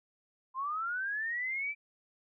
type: linear sweep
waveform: sine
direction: up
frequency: 1022 to 2349 Hz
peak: -32 dBFS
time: 0.54-1.75 s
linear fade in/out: 50 ms
effects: none